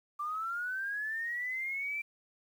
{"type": "linear sweep", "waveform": "sine", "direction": "up", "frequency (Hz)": [1167, 2355], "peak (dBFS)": -33, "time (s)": [0.19, 2.02], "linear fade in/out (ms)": 10, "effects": ["10-bit"]}